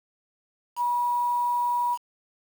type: tone with quantisation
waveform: sine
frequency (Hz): 967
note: B5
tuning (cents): -37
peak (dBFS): -22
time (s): 0.76-1.98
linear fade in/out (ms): 50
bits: 7
effects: none